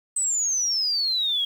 sine exponential sweep, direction down, 8190 to 3244 Hz, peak -21 dBFS, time 0.16-1.45 s, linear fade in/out 5 ms, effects 8-bit

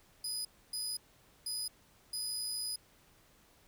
25% pulse tone bursts at uneven times, 4978 Hz, D#8, in tune, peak -31 dBFS, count 4, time 0.24-0.45 / 0.73-0.97 / 1.46-1.68 / 2.13-2.76 s, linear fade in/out 5 ms, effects pink hiss -65 dBFS RMS until 3.67 s

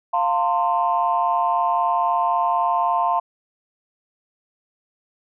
sine chord, F major, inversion none, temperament equal with one note detuned, 698.5 / 902.7 / 1046.5 Hz, F5 / A5 / C6, 0 / +44 / 0 cents, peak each -21 dBFS, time 0.13-3.2 s, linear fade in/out 10 ms, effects tanh soft clip ceiling -8 dBFS

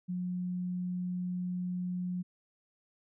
sine tone, 180 Hz, F#3, 47 cents flat, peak -32 dBFS, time 0.08-2.23 s, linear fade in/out 20 ms, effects none

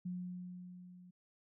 sine tone with level ramp, 180 Hz, F#3, 47 cents flat, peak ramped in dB -37 to -55 dBFS, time 0.05-1.11 s, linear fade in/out 10 ms, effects none

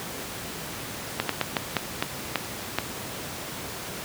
slowing click train, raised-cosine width 0.3 ms, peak -6 dBFS, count 8, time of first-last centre 1.2-2.786 s, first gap 93 ms, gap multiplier 1.29, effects pink hiss -35 dBFS RMS until 4.04 s + high-pass 100 Hz 12 dB/octave

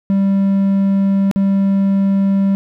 triangle tone with dropouts, 196 Hz, G3, in tune, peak -9 dBFS, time 0.1-2.55 s, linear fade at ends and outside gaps 0 ms, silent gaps 1.313-1.36 s, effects none

